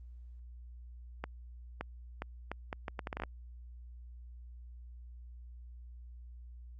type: accelerating click train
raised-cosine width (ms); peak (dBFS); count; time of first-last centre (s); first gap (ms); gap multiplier
0.5; -22; 13; 1.24-3.236; 570; 0.72
effects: added 60 Hz sine -47 dBFS peak until 6.79 s + Opus 32 kbps